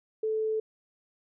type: tone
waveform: sine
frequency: 437 Hz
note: A4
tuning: 12 cents flat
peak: -26 dBFS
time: 0.23-0.6 s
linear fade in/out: 5 ms
effects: none